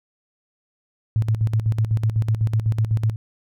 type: tone with tremolo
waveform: sine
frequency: 110 Hz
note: A2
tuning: in tune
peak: -15 dBFS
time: 1.16-3.16 s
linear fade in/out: 0 ms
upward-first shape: square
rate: 8 Hz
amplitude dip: 70%
effects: none